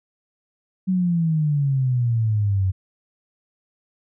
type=exponential sweep; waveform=sine; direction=down; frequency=189.8 to 92.5 Hz; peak=-17 dBFS; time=0.87-2.72 s; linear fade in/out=20 ms; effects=none